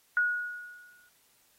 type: tone with exponential decay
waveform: sine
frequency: 1453 Hz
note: F#6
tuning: 32 cents flat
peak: -21 dBFS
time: 0.17-1.09 s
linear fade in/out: 1 ms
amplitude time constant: 200 ms
effects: white hiss -66 dBFS RMS until 1.58 s + AAC 48 kbps